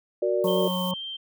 sine chord, Gb augmented, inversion none, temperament equal, 370 / 466.2 / 587.3 Hz, Gb4 / Bb4 / D5, 0 / 0 / 0 cents, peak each -25 / -28 / -25 dBFS, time 0.22-0.68 s, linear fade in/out 5 ms
violet noise, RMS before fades -39 dBFS, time 0.44-0.91 s, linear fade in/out 0 ms
harmonic tone, 182.2 Hz, F#3, 26 cents flat, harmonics 1 / 3 / 5 / 6, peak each -27 / -32 / -34 / -35 dBFS, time 0.44-0.94 s, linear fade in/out 5 ms
sine tone with vibrato, 3136 Hz, G7, in tune, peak -32 dBFS, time 0.47-1.17 s, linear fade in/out 10 ms, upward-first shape triangle, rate 2.2 Hz, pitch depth 14 cents each way
effects none

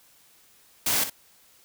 white noise with echo, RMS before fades -24 dBFS, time 0.86-1.04 s, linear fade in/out 5 ms, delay 59 ms, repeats 1, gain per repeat -10 dB, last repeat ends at 1.099 s, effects white hiss -58 dBFS RMS until 1.64 s

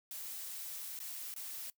blue noise with dropouts, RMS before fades -44 dBFS, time 0.11-1.7 s, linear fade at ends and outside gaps 1 ms, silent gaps 0.99-1.001 / 1.34-1.362 s, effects noise-tail reverb RT60 0.1 s tail -20 dB re dry

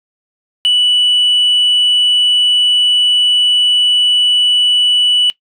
sine tone, 2960 Hz, F#7, in tune, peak -6 dBFS, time 0.65-5.3 s, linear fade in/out 0 ms, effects noise-tail reverb RT60 0.1 s tail -20 dB re dry + tanh soft clip ceiling -6 dBFS

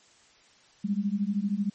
sine beating tone pair, 196 / 209 Hz, G3 / G#3, 0 / +11 cents, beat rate 13 Hz, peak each -28 dBFS, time 0.84-1.7 s, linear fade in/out 10 ms, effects white hiss -59 dBFS RMS until 1.74 s + MP3 32 kbps

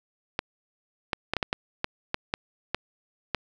clicks, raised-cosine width 0.3 ms, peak -9 dBFS, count 11, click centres 0.391 / 1.132 / 1.336 / 1.367 / 1.428 / 1.529 / 1.844 / 2.144 / 2.339 / 2.746 / 3.347 s, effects none

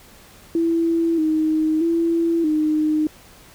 sine tone with pitch steps, 332.3 / 313 / 334.1 / 307.5 Hz, E4 / D#4 / E4 / D#4, +14 / +10 / +23 / -20 cents, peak -16 dBFS, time 0.55-3.07 s, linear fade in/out 2 ms, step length 630 ms, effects pink hiss -47 dBFS RMS until 3.54 s

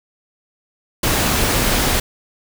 pink noise, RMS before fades -17 dBFS, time 1.03-2 s, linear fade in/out 5 ms, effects none

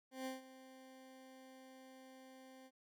20% pulse tone with ADSR envelope, 261.6 Hz, C4, in tune, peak -36 dBFS, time 0.11-2.71 s, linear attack 150 ms, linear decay 150 ms, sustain -16 dB, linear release 50 ms, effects none

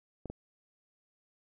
clicks, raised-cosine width 2 ms, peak -27 dBFS, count 2, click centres 0.257 / 0.3 s, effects none

